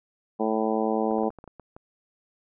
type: harmonic tone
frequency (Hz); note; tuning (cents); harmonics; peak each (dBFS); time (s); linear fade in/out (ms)
110; A2; 0; 2 / 3 / 4 / 5 / 6 / 7 / 8 / 9; -28 / -30 / -28 / -31 / -34 / -30 / -37 / -37; 0.39-1.3; 20
type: clicks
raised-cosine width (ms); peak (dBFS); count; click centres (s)
1; -29; 9; 1.112 / 1.185 / 1.234 / 1.304 / 1.387 / 1.441 / 1.477 / 1.597 / 1.765
effects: none